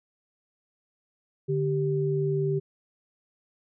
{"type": "tone pair together", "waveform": "sine", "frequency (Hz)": [146.83, 390.3], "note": ["D3", "G4"], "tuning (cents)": [0, -8], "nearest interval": "octave + perfect fourth", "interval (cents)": 1692, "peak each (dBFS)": -26, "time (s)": [1.48, 2.6], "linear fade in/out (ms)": 20, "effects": []}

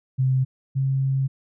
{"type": "tone pair in turn", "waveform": "sine", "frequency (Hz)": [130.81, 134.57], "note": ["C3", "C3"], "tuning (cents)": [0, 49], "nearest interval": "unison", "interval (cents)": 49, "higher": "second", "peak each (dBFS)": [-17, -19], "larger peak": "first", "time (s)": [[0.18, 0.45], [0.75, 1.28]], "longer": "second", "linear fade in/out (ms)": 20, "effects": []}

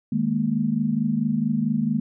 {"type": "chord", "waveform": "sine", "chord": "D# suspended fourth", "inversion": "none", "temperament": "equal with one note detuned", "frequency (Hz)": [155.56, 208.6, 233.1], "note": ["D#3", "G#3", "A#3"], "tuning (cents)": [0, 8, 0], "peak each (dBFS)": [-27, -24, -23], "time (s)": [0.12, 2], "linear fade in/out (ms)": 5, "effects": []}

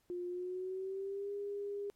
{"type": "tone with pitch glide", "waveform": "sine", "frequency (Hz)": [354.7, 405.1], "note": ["F4", "G#4"], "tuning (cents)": [27, -43], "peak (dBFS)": -37, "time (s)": [0.1, 1.9], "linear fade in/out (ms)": 0, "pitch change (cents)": 230, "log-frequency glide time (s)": [0.28, 1.32], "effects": ["pink hiss -75 dBFS RMS until 1.95 s", "MP3 64 kbps"]}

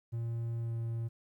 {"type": "tone with pitch glide", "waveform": "triangle", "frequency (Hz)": [116.1, 115.23], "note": ["A#2", "A#2"], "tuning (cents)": [-7, -20], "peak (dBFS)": -31, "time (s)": [0.12, 1.09], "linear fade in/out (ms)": 20, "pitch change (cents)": -13, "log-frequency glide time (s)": [0.61, 0.72], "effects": ["12-bit"]}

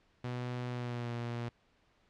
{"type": "tone with pitch glide", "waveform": "sawtooth", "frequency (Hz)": [123.47, 118.85], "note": ["B2", "A#2"], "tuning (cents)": [0, 34], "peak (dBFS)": -32, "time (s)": [0.24, 1.49], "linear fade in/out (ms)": 5, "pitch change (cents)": -66, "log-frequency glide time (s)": [0.7, 1.11], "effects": ["pink hiss -70 dBFS RMS until 2.09 s", "low-pass 4000 Hz 12 dB/octave"]}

